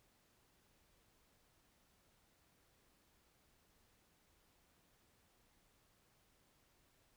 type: silence
effects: pink hiss -74 dBFS RMS until 7.16 s